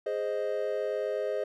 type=chord; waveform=triangle; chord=Ab major; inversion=none; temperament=equal; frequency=415.3 / 523.3 / 622.3 Hz; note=Ab4 / C5 / Eb5; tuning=0 / 0 / 0 cents; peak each=-31 dBFS; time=0.06-1.44 s; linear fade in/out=5 ms; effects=none